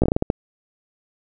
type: slowing click train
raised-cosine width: 2 ms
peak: -4 dBFS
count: 8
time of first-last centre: 0.02-0.301 s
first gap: 16 ms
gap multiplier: 1.3
effects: none